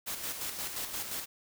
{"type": "noise with tremolo", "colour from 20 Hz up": "white", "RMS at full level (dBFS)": -36, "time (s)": [0.06, 1.26], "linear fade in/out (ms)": 20, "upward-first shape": "square", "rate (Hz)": 5.7, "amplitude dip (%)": 45, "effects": []}